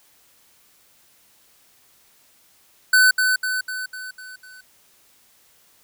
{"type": "tone with echo", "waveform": "square", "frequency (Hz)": 1509, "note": "F#6", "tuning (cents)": 34, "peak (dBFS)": -12, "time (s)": [2.93, 3.11], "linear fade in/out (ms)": 5, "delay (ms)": 250, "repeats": 6, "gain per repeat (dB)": -5, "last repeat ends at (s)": 4.61, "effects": ["white hiss -57 dBFS RMS until 5.83 s"]}